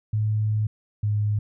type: tone pair in turn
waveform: sine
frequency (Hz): 107.3 / 104.79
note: A2 / G#2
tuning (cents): -43 / +16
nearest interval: unison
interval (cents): 41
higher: first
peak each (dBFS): -20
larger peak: neither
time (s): 0.13-0.67 / 1.03-1.39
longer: first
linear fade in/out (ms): 5
effects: none